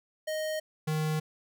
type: tone pair in turn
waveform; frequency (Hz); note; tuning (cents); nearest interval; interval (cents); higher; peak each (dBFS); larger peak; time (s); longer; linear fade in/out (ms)
square; 622.3 / 155.21; D#5 / D#3; 0 / -4; 2 octaves; 2404; first; -31 / -28; second; 0.27-0.6 / 0.87-1.2; neither; 10
effects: none